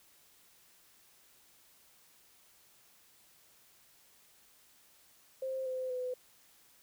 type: tone with pitch steps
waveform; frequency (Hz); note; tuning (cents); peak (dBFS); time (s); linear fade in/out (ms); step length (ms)
sine; 526 / 514.6 / 503.4; C5 / C5 / B4; +9 / -29 / +33; -34; 5.42-6.14; 5; 240
effects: white hiss -64 dBFS RMS until 6.82 s